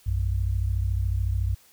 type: tone pair together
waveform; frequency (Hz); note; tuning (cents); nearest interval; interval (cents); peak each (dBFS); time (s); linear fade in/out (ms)
sine; 60.1 / 93.97; B1 / F#2; -46 / +27; minor sixth; 773; -25; 0.06-1.55; 10
effects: white hiss -57 dBFS RMS until 1.72 s

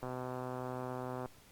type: click train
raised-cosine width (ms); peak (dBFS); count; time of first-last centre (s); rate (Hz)
1; -27; 157; 0.03-1.258; 127
effects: pink hiss -61 dBFS RMS until 1.51 s + Opus 48 kbps

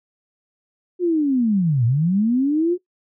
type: linear two-way sweep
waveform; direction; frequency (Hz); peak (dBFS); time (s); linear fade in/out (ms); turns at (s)
sine; down then up; 365.8 to 111.9 to 365.8; -15; 0.99-2.78; 50; 1.85
effects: noise-tail reverb RT60 0.1 s tail -17 dB re dry

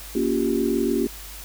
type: chord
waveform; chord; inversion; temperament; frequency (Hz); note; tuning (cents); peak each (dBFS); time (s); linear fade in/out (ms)
sine; G half-diminished seventh; first; just; 235.2 / 282.2 / 352.8 / 392; Bb3 / Db4 / F4 / G4; +16 / +31 / +18 / 0; -25; 0.15-1.07; 5
effects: added 50 Hz sine -40 dBFS peak until 1.44 s + white hiss -40 dBFS RMS until 1.44 s

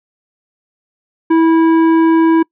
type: tone with tanh clipping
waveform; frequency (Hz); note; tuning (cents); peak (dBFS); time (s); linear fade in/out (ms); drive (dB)
triangle; 326.6; E4; -16; -9; 1.3-2.43; 10; 18
effects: noise-tail reverb RT60 0.1 s tail -26 dB re dry + low-pass 2000 Hz 12 dB/octave

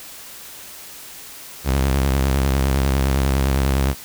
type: tone with vibrato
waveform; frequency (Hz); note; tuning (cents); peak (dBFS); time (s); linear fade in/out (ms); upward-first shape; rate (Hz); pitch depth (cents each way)
sawtooth; 67.4; C#2; -48; -12; 1.64-3.95; 50; sine; 9.9; 84
effects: white hiss -38 dBFS RMS until 4.04 s

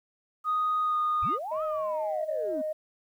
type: tone with pitch glide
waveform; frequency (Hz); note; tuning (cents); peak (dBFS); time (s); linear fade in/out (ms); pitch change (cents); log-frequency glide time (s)
sine; 1244.5 to 1229.5; D#6 to D#6; 0 to -21; -23; 0.44-1.39; 50; -21; 0.83-0.97
type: linear two-way sweep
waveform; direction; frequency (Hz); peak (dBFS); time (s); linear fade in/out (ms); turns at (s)
sine; up then down; 40 to 1300 to 245.4; -32; 1.22-2.62; 10; 1.63
type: tone with vibrato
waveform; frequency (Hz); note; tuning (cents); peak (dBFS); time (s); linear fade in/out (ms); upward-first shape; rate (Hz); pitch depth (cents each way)
sine; 622.3; D#5; 0; -28; 1.51-2.73; 10; sine; 4.1; 13
effects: tanh soft clip ceiling -20 dBFS + 10-bit

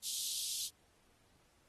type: high-pass noise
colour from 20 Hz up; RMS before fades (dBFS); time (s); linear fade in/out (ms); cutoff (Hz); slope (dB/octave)
pink; -39; 0.02-0.7; 50; 3300; 48
effects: pink hiss -71 dBFS RMS until 1.68 s + AAC 32 kbps

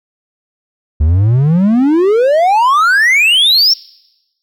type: exponential sweep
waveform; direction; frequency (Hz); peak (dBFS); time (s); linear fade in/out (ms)
triangle; up; 71.4 to 5588; -5; 1-3.74; 10
effects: noise-tail reverb RT60 1.0 s tail -24 dB re dry

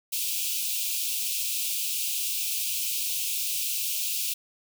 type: high-pass noise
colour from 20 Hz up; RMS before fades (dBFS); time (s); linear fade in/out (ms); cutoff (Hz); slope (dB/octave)
white; -29; 0.12-4.34; 10; 2400; 96
effects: none

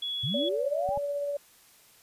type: tone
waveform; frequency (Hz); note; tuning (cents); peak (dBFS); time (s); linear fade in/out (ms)
sine; 3373; G#7; +26; -30; 0.02-0.49; 5
type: linear sweep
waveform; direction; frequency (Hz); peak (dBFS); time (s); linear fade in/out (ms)
sine; up; 107 to 851; -29; 0.23-0.98; 10
type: tone with tremolo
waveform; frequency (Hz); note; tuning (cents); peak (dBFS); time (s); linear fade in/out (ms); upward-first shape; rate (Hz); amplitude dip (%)
sine; 573; D5; -43; -27; 0.34-1.37; 5; triangle; 16; 30
type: clicks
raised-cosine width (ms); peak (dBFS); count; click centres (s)
5; -29; 2; 0.89 / 0.975
effects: white hiss -58 dBFS RMS until 2.02 s + resampled to 32000 Hz

